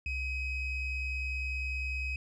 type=ring-modulated tone; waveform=triangle; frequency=1235 Hz; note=D#6; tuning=13 cents flat; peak=-27 dBFS; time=0.06-2.16 s; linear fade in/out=2 ms; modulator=1300 Hz; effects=resampled to 22050 Hz